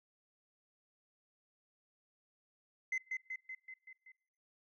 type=tone with echo; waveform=sine; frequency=2053 Hz; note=C7; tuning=33 cents flat; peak=-30 dBFS; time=2.92-2.98 s; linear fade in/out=5 ms; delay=190 ms; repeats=6; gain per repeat=-4 dB; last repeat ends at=4.12 s; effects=noise-tail reverb RT60 0.8 s tail -25 dB re dry + tanh soft clip ceiling -32 dBFS